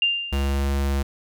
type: tone with exponential decay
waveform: sine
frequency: 2794 Hz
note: F7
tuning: in tune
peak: -15 dBFS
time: 0.02-0.71 s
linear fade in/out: 2 ms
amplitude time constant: 150 ms
type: tone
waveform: square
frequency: 69.3 Hz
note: C#2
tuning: in tune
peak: -21 dBFS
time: 0.32-1.03 s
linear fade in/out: 10 ms
effects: none